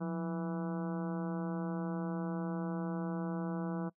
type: harmonic tone with a mistuned harmonic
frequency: 164.81 Hz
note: E3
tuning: in tune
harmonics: 1 / 2 / 3 / 4 / 5 / 6 / 7 / 8 / 9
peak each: -35 / -41 / -45 / -47 / -49 / -51 / -52 / -53 / -54 dBFS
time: 0-3.9 s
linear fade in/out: 20 ms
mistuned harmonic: 1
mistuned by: +120 cents
effects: noise-tail reverb RT60 0.1 s tail -23 dB re dry